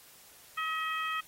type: harmonic tone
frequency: 637 Hz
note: D#5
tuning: 41 cents sharp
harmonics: 2 / 3 / 4 / 5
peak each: -33 / -37 / -39 / -41 dBFS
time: 0.57-1.21 s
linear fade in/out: 10 ms
effects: white hiss -56 dBFS RMS until 1.27 s + AAC 48 kbps